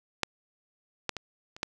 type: clicks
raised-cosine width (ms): 0.2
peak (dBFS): -8 / -11 / -18 / -27 / -12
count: 5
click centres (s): 0.233 / 1.093 / 1.167 / 1.565 / 1.631
effects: none